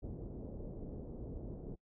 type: low-pass noise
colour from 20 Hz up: pink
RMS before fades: -45 dBFS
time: 0.02-1.76 s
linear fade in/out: 20 ms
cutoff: 510 Hz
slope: 24 dB/octave
effects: noise-tail reverb RT60 0.1 s tail -24 dB re dry